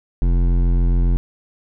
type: tone with hard clipping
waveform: sine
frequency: 43.65 Hz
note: F1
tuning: in tune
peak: -15 dBFS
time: 0.22-1.17 s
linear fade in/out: 0 ms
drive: 13 dB
effects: none